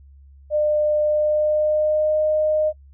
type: tone with pitch glide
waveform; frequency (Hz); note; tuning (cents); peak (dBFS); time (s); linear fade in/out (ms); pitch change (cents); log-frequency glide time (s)
sine; 602 to 615; D5 to D#5; +43 to -20; -16; 0.5-2.73; 50; +37; 1.02-2.19
effects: noise-tail reverb RT60 0.1 s tail -24 dB re dry + added 69 Hz sine -44 dBFS peak until 2.93 s